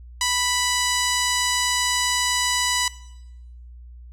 10% pulse tone with low-pass filter, 987.8 Hz, B5, in tune, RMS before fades -22 dBFS, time 0.21-2.88 s, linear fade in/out 2 ms, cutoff 9100 Hz, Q 5.1, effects noise-tail reverb RT60 0.9 s tail -19 dB re dry + added 60 Hz sine -39 dBFS peak until 4.12 s

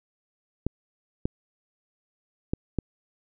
clicks, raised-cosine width 3 ms, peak -12 dBFS, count 4, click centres 0.666 / 1.255 / 2.535 / 2.787 s, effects none

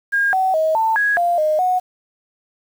sine tone with pitch steps, 1621 / 756 / 633 / 891 / 1661 / 696 / 616 / 734 Hz, G#6 / F#5 / D#5 / A5 / G#6 / F5 / D#5 / F#5, -42 / +37 / +30 / +22 / 0 / -6 / -17 / -14 cents, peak -14 dBFS, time 0.12-1.8 s, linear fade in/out 20 ms, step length 210 ms, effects 7-bit

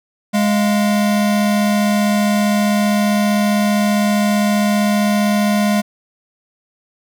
square tone pair together, 207.2 / 696.9 Hz, G#3 / F5, -4 / -4 cents, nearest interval octave + major sixth, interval 2100 cents, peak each -14 / -23 dBFS, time 0.33-5.82 s, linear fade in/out 20 ms, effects none

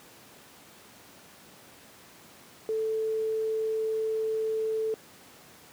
sine tone, 440 Hz, A4, in tune, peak -26 dBFS, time 2.69-4.94 s, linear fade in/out 0 ms, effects pink hiss -52 dBFS RMS until 5.72 s + high-pass 150 Hz 12 dB/octave

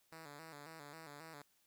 5% pulse tone with vibrato, 153 Hz, D#3, 29 cents flat, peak -40 dBFS, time 0.12-1.42 s, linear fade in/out 2 ms, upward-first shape square, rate 3.7 Hz, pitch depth 96 cents each way, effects white hiss -75 dBFS RMS until 1.66 s

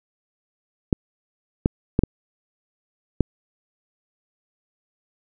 clicks, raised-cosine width 3 ms, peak -3 dBFS, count 5, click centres 0.928 / 1.659 / 1.991 / 2.036 / 3.207 s, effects none

